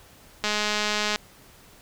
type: click train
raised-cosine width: 0.2 ms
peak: -8 dBFS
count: 152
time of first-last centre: 0.44-1.159 s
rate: 210 Hz
effects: pink hiss -52 dBFS RMS until 1.81 s